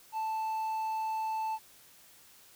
triangle tone, 880 Hz, A5, in tune, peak -29 dBFS, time 0.12-1.59 s, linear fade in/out 50 ms, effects white hiss -58 dBFS RMS until 2.55 s

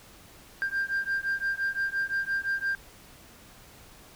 sine beating tone pair, 1587 / 1592.8 Hz, G6 / G6, +21 / +27 cents, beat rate 5.8 Hz, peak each -28 dBFS, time 0.62-2.75 s, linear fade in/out 0 ms, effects tanh soft clip ceiling -23 dBFS + pink hiss -52 dBFS RMS until 4.15 s

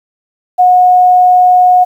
sine tone, 727 Hz, F#5, 31 cents flat, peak -3 dBFS, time 0.58-1.85 s, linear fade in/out 20 ms, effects 7-bit

